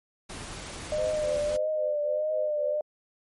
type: noise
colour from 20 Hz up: pink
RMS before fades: -39 dBFS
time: 0.29-1.57 s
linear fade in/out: 10 ms
type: tone with vibrato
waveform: sine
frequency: 605 Hz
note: D#5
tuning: 49 cents flat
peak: -25 dBFS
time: 0.92-2.81 s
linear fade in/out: 2 ms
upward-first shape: triangle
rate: 1.6 Hz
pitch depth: 52 cents each way
type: tone with tremolo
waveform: sine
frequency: 513 Hz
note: C5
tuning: 34 cents flat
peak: -30 dBFS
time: 0.98-2.82 s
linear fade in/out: 5 ms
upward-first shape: sine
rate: 3.7 Hz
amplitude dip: 100%
effects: MP3 48 kbps